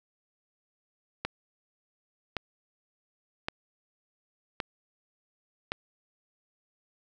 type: click train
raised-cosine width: 0.3 ms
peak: -14 dBFS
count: 5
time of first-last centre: 1.25-5.719 s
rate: 0.895 Hz
effects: none